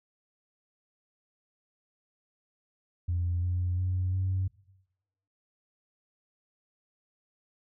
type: tone with pitch steps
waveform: sine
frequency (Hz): 87.31 / 89.51 / 91.76 / 94.06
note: F2 / F2 / F#2 / F#2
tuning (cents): 0 / +43 / -14 / +29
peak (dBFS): -25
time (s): 3.08-4.48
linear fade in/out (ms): 10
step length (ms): 350
effects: noise-tail reverb RT60 0.9 s tail -21 dB re dry + tanh soft clip ceiling -22 dBFS